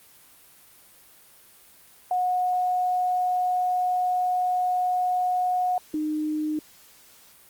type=tone pair in turn; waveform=sine; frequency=728 / 306.1 Hz; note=F#5 / D#4; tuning=-28 / -28 cents; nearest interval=octave + minor third; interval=1500 cents; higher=first; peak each=-21 / -24 dBFS; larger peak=first; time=2.11-5.78 / 5.94-6.59 s; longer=first; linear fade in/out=2 ms; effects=white hiss -53 dBFS RMS until 7.49 s + Opus 32 kbps